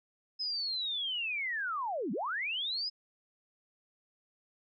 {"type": "linear two-way sweep", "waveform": "sine", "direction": "down then up", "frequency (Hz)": [5130, 174.61, 5130], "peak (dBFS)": -32, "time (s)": [0.39, 2.9], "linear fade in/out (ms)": 20, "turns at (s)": 2.12, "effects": []}